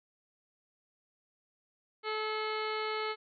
harmonic tone with a mistuned harmonic, 433 Hz, A4, 28 cents flat, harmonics 1 / 2 / 3 / 4 / 5 / 6 / 7 / 8 / 9 / 10, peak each -36 / -41 / -38 / -47 / -40 / -52 / -46 / -52 / -50 / -46 dBFS, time 2.03-3.16 s, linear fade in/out 50 ms, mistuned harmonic 4, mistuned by -24 cents, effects none

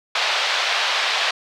white band-pass noise, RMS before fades -21 dBFS, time 0.15-1.31 s, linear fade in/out 5 ms, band 600 to 4200 Hz, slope 24 dB/octave, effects none

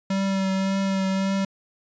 square tone with vibrato, 193 Hz, G3, 27 cents flat, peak -22 dBFS, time 0.1-1.45 s, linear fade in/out 5 ms, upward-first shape triangle, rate 1.8 Hz, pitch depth 21 cents each way, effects resampled to 16000 Hz

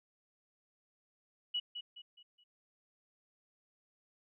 sine tone with echo, 2931 Hz, F#7, 17 cents flat, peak -32 dBFS, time 1.54-1.6 s, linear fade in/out 10 ms, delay 210 ms, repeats 4, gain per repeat -8 dB, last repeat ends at 2.44 s, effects none

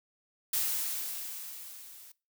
blue noise with level ramp, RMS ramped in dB -29 to -52 dBFS, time 0.53-2.12 s, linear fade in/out 5 ms, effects noise-tail reverb RT60 0.3 s tail -22 dB re dry

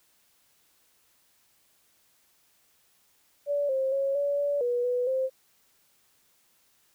sine tone with pitch steps, 575 / 531 / 548 / 570 / 574 / 485.5 / 493.7 / 524 Hz, D5 / C5 / C#5 / C#5 / D5 / B4 / B4 / C5, -37 / +25 / -20 / +48 / -40 / -30 / -1 / +2 cents, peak -24 dBFS, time 3.46-5.3 s, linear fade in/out 50 ms, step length 230 ms, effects white hiss -66 dBFS RMS until 6.94 s

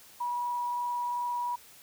sine tone with frequency modulation, 969 Hz, B5, 33 cents flat, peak -29 dBFS, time 0.2-1.56 s, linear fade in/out 10 ms, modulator 22.6 Hz, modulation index 0.35, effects white hiss -54 dBFS RMS until 1.82 s

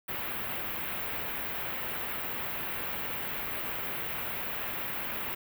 white band-stop noise, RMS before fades -35 dBFS, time 0.08-5.35 s, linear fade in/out 10 ms, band 2800 to 16000 Hz, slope 24 dB/octave, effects none

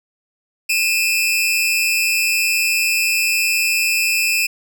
sawtooth tone pair together, 2456 / 2637 Hz, D#7 / E7, -23 / 0 cents, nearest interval minor second, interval 123 cents, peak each -16 / -14 dBFS, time 0.69-4.47 s, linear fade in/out 10 ms, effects none

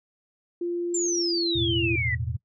sine tone with pitch glide, 347.2 to 337.1 Hz, F4 to E4, -10 to +39 cents, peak -25 dBFS, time 0.61-1.96 s, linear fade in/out 5 ms, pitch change -51 cents, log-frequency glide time 1-1.57 s
sine exponential sweep, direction down, 7410 to 1913 Hz, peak -25 dBFS, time 0.94-2.15 s, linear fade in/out 5 ms
sine chord, E suspended fourth, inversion none, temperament equal, 82.41 / 110 / 123.47 Hz, E2 / A2 / B2, 0 / 0 / 0 cents, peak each -31 dBFS, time 1.55-2.37 s, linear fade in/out 10 ms
effects noise-tail reverb RT60 0.1 s tail -21 dB re dry

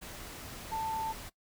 sine tone in noise, 887 Hz, A5, 14 cents sharp, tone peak -32 dBFS, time 0.71-1.13 s, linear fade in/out 20 ms, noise pink, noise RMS -45 dBFS, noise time 0.01-1.3 s, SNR +10 dB, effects noise-tail reverb RT60 0.1 s tail -19 dB re dry

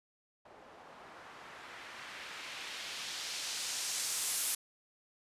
blue noise with low-pass filter sweep, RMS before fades -41 dBFS, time 0.45-4.55 s, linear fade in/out 5 ms, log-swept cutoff 650 to 11000 Hz, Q 1, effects resampled to 32000 Hz

